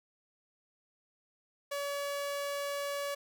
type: tone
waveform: sawtooth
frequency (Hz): 568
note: C#5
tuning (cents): +42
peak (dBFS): -30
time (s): 1.71-3.15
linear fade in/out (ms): 10
effects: none